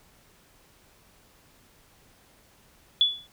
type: tone with exponential decay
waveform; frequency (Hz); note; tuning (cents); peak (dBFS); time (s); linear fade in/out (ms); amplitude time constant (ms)
sine; 3429; A7; -45; -14; 3.01-3.27; 1; 56
effects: pink hiss -59 dBFS RMS until 3.32 s